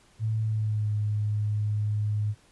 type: tone with pitch glide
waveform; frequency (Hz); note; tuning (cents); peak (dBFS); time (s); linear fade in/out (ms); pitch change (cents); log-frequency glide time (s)
sine; 110 to 105.21; A2 to G#2; 0 to +23; -24; 0.19-2.35; 50; -77; 0.41-0.91
effects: pink hiss -60 dBFS RMS until 2.51 s + resampled to 24000 Hz